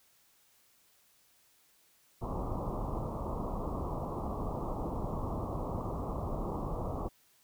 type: low-pass noise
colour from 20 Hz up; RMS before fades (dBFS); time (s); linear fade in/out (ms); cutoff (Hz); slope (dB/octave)
pink; -36; 2.21-7.09; 20; 1200; 96
effects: white hiss -67 dBFS RMS until 7.43 s